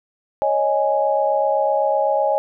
sine chord, C# suspended second, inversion none, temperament equal, 554.4 / 622.3 / 830.6 Hz, C#5 / D#5 / G#5, 0 / 0 / 0 cents, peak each -20 dBFS, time 0.42-2.38 s, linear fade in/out 0 ms, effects none

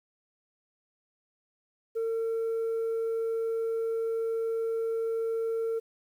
sine tone, 453.5 Hz, A#4, 48 cents flat, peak -25 dBFS, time 1.95-5.8 s, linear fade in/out 20 ms, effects tanh soft clip ceiling -26 dBFS + 10-bit

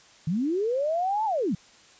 sine linear two-way sweep, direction up then down, 146.83 to 896 to 146.83 Hz, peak -23 dBFS, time 0.27-1.55 s, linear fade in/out 5 ms, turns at 1.25 s, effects white hiss -54 dBFS RMS until 1.99 s + resampled to 16000 Hz

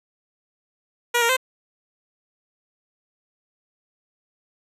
10% pulse tone with pitch steps, 478.5 / 465.9 / 517 Hz, A#4 / A#4 / C5, +45 / -1 / -21 cents, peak -9 dBFS, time 1.14-1.368 s, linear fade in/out 10 ms, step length 76 ms, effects resampled to 32000 Hz

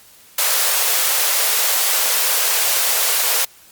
white high-pass noise, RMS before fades -17 dBFS, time 0.38-3.45 s, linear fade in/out 5 ms, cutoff 440 Hz, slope 48 dB/octave, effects white hiss -47 dBFS RMS until 3.71 s + Opus 48 kbps

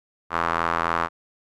sawtooth tone with band-pass filter, 83.6 Hz, E2, 25 cents sharp, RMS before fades -24 dBFS, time 0.3-1.09 s, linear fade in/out 50 ms, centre 1200 Hz, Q 2.7, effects none

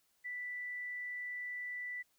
sine tone, 1975 Hz, B6, in tune, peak -39 dBFS, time 0.24-2.03 s, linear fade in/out 20 ms, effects white hiss -75 dBFS RMS until 2.18 s

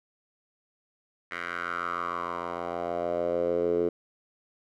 10% pulse tone with band-pass filter sweep, 86.6 Hz, F2, 14 cents flat, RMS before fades -30 dBFS, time 1.31-3.89 s, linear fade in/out 5 ms, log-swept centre 1800 to 400 Hz, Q 4.5, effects none

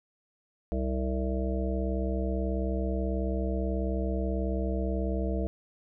harmonic tone with a mistuned harmonic, 64.8 Hz, C2, 16 cents flat, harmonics 1 / 3 / 5 / 7 / 9 / 10, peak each -29 / -34 / -36 / -37 / -39 / -39 dBFS, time 0.72-5.47 s, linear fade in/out 0 ms, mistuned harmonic 10, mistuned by +36 cents, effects none

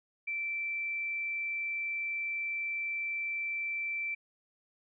sine tone, 2336 Hz, D7, 10 cents flat, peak -32 dBFS, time 0.27-4.15 s, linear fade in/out 10 ms, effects none

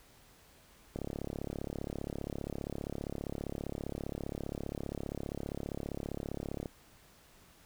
click train, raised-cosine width 2 ms, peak -24 dBFS, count 201, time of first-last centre 0.96-6.658 s, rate 35.1 Hz, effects pink hiss -61 dBFS RMS until 7.65 s

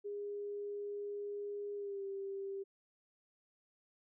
sine tone with pitch glide, 408.7 to 392.5 Hz, G#4 to G4, -28 to +2 cents, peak -39 dBFS, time 0.04-2.64 s, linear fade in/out 20 ms, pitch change -70 cents, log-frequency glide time 1.75-2.04 s, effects none

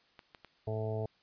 clicks, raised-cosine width 0.3 ms, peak -33 dBFS, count 3, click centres 0.192 / 0.348 / 0.447 s
harmonic tone, 109.2 Hz, A2, 13 cents flat, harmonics 1 / 2 / 3 / 4 / 5 / 6 / 7 / 8, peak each -35 / -46 / -49 / -38 / -47 / -40 / -50 / -52 dBFS, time 0.67-1.06 s, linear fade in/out 5 ms
effects white hiss -68 dBFS RMS until 1.22 s + resampled to 11025 Hz

